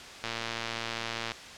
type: click train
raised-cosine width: 0.2 ms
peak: -15 dBFS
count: 125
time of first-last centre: 0.24-1.318 s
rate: 115 Hz
effects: white hiss -44 dBFS RMS until 1.57 s + low-pass 5000 Hz 12 dB/octave